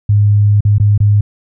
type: tone with dropouts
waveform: sine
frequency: 103.3 Hz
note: G#2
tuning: 9 cents flat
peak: -6 dBFS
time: 0.09-1.21 s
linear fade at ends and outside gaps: 5 ms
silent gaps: 0.607-0.65 / 0.783-0.799 / 0.978-1.002 s
effects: none